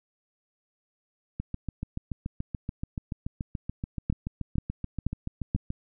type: two click trains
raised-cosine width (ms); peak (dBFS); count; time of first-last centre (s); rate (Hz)
5; -19 / -13; 31 / 4; 1.4-5.704 / 4.1-5.549; 6.97 / 2.07
effects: none